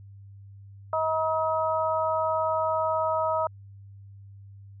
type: harmonic tone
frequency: 318.2 Hz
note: D#4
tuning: 39 cents sharp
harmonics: 2 / 3 / 4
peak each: -26 / -28 / -29 dBFS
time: 0.93-3.47 s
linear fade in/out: 2 ms
effects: added 99 Hz sine -44 dBFS peak until 4.8 s